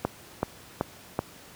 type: click train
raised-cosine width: 1 ms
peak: -10 dBFS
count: 4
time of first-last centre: 0.05-1.191 s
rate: 2.63 Hz
effects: pink hiss -49 dBFS RMS until 1.55 s + high-pass 80 Hz 12 dB/octave